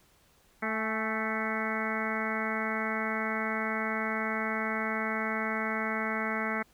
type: harmonic tone with a mistuned harmonic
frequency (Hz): 220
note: A3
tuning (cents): 0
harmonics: 1 / 2 / 3 / 4 / 5 / 6 / 7 / 8 / 9 / 10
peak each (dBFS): -35 / -39 / -39 / -40 / -41 / -37 / -39 / -41 / -36 / -39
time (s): 0.62-6.63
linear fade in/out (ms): 10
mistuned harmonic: 4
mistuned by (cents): -44
effects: pink hiss -64 dBFS RMS until 6.73 s